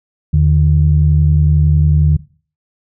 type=tone pair together; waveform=sine; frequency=80 / 151.02 Hz; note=D#2 / D3; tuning=+49 / +49 cents; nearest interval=major seventh; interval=1100 cents; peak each=-10 dBFS; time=0.33-2.17 s; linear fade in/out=10 ms; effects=noise-tail reverb RT60 0.4 s tail -18 dB re dry + tanh soft clip ceiling 0 dBFS